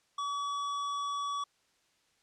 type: tone with hard clipping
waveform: triangle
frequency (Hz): 1139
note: C#6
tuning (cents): +47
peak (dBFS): -34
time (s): 0.18-1.44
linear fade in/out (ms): 5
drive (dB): 16
effects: white hiss -71 dBFS RMS until 2.22 s + low-pass 7000 Hz 12 dB/octave